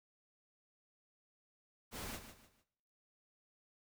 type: noise with echo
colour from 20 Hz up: pink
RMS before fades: -45 dBFS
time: 1.91-2.2 s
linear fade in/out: 50 ms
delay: 150 ms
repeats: 3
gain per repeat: -10 dB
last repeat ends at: 2.65 s
effects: noise-tail reverb RT60 0.8 s tail -18 dB re dry